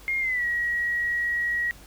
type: tone with pitch glide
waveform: sine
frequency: 2129 to 1907.7 Hz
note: C7 to A#6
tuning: +30 to +40 cents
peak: -23 dBFS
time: 0.08-1.71 s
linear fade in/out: 0 ms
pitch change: -190 cents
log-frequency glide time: 0.2-0.45 s
effects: added 50 Hz sine -48 dBFS peak until 1.86 s + pink hiss -50 dBFS RMS until 1.86 s